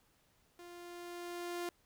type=tone with level ramp; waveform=sawtooth; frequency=349.2 Hz; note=F4; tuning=in tune; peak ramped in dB=-47 to -33 dBFS; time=0.59-1.69 s; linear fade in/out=2 ms; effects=pink hiss -72 dBFS RMS until 1.85 s